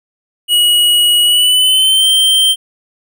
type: tone with pitch glide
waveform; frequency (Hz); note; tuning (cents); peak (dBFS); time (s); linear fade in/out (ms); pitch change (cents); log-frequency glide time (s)
square; 2909 to 3136; F#7 to G7; -30 to 0; -8; 0.48-2.56; 50; +130; 1.22-2.08
effects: none